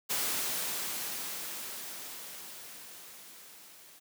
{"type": "noise with level ramp", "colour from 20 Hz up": "white", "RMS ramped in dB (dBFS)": [-31, -55], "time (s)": [0.09, 4], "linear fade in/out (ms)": 20, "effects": ["high-pass 150 Hz 12 dB/octave"]}